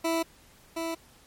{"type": "tone with echo", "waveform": "20% pulse", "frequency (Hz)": 329.6, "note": "E4", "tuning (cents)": 0, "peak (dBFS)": -20, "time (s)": [0.04, 0.23], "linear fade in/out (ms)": 10, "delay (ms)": 720, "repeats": 1, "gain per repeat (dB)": -5, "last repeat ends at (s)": 0.95, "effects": ["pink hiss -57 dBFS RMS until 1.26 s", "MP3 64 kbps"]}